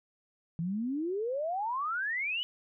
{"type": "exponential sweep", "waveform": "sine", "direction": "up", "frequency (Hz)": [160, 3039], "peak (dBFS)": -30, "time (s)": [0.59, 2.43], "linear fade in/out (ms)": 0, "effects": []}